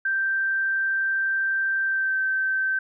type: tone with pitch glide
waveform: sine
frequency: 1568 to 1549.1 Hz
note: G6 to G6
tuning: 0 to -21 cents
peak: -21 dBFS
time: 0.05-2.79 s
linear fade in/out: 5 ms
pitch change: -21 cents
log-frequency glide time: 1.84-2.18 s
effects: none